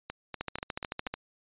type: two click trains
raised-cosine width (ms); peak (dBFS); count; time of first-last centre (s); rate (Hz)
0.3; -20 / -17; 5 / 11; 0.1-1.071 / 0.41-1.14; 4.12 / 13.7
effects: resampled to 8000 Hz